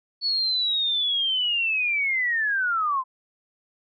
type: linear sweep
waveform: sine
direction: down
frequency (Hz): 4442 to 1006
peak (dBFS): -21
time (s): 0.21-3.04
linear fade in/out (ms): 50
effects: none